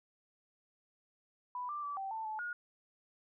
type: tone with pitch steps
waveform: sine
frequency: 990 / 1181 / 1155 / 776 / 887 / 866 / 1438 Hz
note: B5 / D6 / D6 / G5 / A5 / A5 / F#6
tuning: +4 / +9 / -29 / -18 / +14 / -28 / -50 cents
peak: -37 dBFS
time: 1.55-2.53 s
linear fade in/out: 2 ms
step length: 140 ms
effects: none